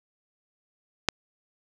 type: click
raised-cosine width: 0.2 ms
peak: -3 dBFS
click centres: 1.087 s
effects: none